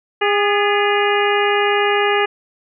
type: harmonic tone with a mistuned harmonic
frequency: 408.7 Hz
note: G#4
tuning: 28 cents flat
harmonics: 1 / 2 / 3 / 4 / 5 / 6 / 7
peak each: -17 / -20 / -22 / -23 / -24 / -25 / -25 dBFS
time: 0.21-2.26 s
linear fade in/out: 10 ms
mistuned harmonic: 4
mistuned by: +68 cents
effects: none